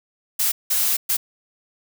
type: noise bursts at uneven times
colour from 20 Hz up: blue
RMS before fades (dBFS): -20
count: 3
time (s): 0.39-0.52 / 0.7-0.97 / 1.09-1.17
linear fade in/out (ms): 10
effects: none